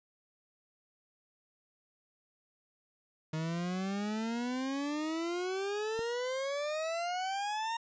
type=exponential sweep; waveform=40% pulse; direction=up; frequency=155.56 to 930 Hz; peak=-32 dBFS; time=3.33-7.77 s; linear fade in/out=5 ms
type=click; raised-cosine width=2 ms; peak=-30 dBFS; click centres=5.992 s
effects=resampled to 16000 Hz